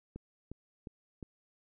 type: click train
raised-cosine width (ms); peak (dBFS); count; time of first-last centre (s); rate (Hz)
3; -30; 4; 0.16-1.228; 2.81
effects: none